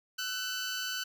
15% pulse tone pair together, 1341 / 1503.4 Hz, E6 / F#6, +29 / +27 cents, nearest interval major second, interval 198 cents, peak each -37 / -27 dBFS, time 0.18-1.04 s, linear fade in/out 10 ms, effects none

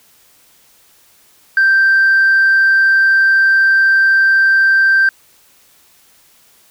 sine tone, 1568 Hz, G6, in tune, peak -6 dBFS, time 1.57-5.09 s, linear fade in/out 2 ms, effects tanh soft clip ceiling -5 dBFS + white hiss -50 dBFS RMS until 6.7 s

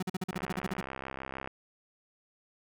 35% pulse tone bursts, 185 Hz, F#3, in tune, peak -29 dBFS, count 12, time 0-0.808 s, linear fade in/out 5 ms, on 27 ms, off 44 ms
click train, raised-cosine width 0.5 ms, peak -23 dBFS, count 77, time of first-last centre 0.33-1.475 s, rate 66.4 Hz
effects none

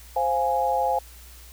sine chord, F minor, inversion second, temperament equal, 523.3 / 698.5 / 830.6 Hz, C5 / F5 / Ab5, 0 / 0 / 0 cents, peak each -26 / -26 / -23 dBFS, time 0.16-0.99 s, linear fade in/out 5 ms, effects added 60 Hz sine -45 dBFS peak until 1.52 s + white hiss -49 dBFS RMS until 1.52 s

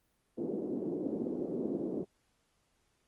pink band-pass noise, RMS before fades -36 dBFS, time 0.37-2.05 s, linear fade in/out 20 ms, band 240 to 410 Hz, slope 24 dB/octave, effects pink hiss -75 dBFS RMS until 3.07 s + Opus 32 kbps

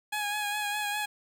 15% pulse tone with vibrato, 832 Hz, G#5, 3 cents sharp, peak -23 dBFS, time 0.12-1.06 s, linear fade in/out 10 ms, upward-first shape sine, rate 4.9 Hz, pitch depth 30 cents each way, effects 9-bit

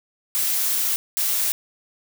blue noise bursts at uneven times, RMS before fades -22 dBFS, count 2, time 0.35-0.96 / 1.17-1.52 s, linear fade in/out 0 ms, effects none

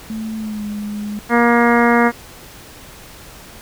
sine tone with pitch glide, 220 to 208.1 Hz, A3 to G#3, 0 to +4 cents, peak -22 dBFS, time 0.1-1.19 s, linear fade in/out 0 ms, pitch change -96 cents, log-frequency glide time 0.37-0.64 s
harmonic tone, 236.9 Hz, A#3, 28 cents sharp, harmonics 1 / 2 / 3 / 4 / 5 / 6 / 7 / 8 / 9, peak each -14 / -17 / -19 / -20 / -21 / -22 / -22 / -23 / -24 dBFS, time 1.29-2.12 s, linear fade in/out 50 ms
effects pink hiss -39 dBFS RMS until 3.61 s

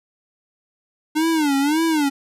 square tone with vibrato, 300.5 Hz, D4, 40 cents sharp, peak -17 dBFS, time 1.15-2.1 s, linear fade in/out 20 ms, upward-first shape sine, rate 1.8 Hz, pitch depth 160 cents each way, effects resampled to 32000 Hz

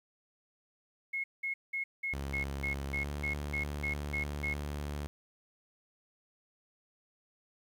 sine tone bursts, 2170 Hz, C#7, 37 cents flat, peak -32 dBFS, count 12, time 1.13-4.54 s, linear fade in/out 10 ms, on 110 ms, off 190 ms
sawtooth tone with pitch glide, 69.3 to 73 Hz, C#2 to D2, 0 to -10 cents, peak -32 dBFS, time 2.13-5.07 s, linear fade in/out 0 ms, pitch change +90 cents, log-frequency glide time 2.93-3.14 s
effects 11-bit

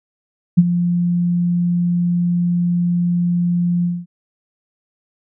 sine tone with ADSR envelope, 174.61 Hz, F3, in tune, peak -3 dBFS, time 0.57-4.06 s, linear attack 16 ms, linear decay 38 ms, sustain -11 dB, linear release 220 ms, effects none

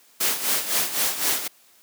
white noise with tremolo, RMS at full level -21 dBFS, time 0.2-1.48 s, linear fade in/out 10 ms, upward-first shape sine, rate 3.9 Hz, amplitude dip 70%, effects white hiss -56 dBFS RMS until 1.82 s + high-pass 200 Hz 12 dB/octave

